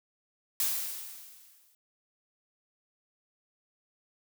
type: noise with exponential decay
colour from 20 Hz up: blue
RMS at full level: -27 dBFS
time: 0.6-1.75 s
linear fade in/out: 1 ms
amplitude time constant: 250 ms
effects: none